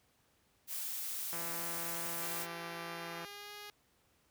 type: noise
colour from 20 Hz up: blue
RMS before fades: -40 dBFS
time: 0.67-2.47 s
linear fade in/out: 50 ms
type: click train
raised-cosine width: 0.5 ms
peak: -30 dBFS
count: 325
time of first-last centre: 1.33-3.247 s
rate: 169 Hz
type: tone with pitch glide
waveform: 5% pulse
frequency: 392 to 413.4 Hz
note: G4 to G#4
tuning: 0 to -8 cents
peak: -35 dBFS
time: 2.22-3.7 s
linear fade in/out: 0 ms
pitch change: +92 cents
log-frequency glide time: 2.78-3.53 s
effects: pink hiss -72 dBFS RMS until 4.3 s + high-pass 60 Hz 12 dB/octave